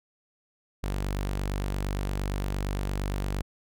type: tone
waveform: sawtooth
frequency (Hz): 48.69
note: G1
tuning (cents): -11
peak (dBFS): -24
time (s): 0.83-3.42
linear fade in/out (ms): 10
effects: none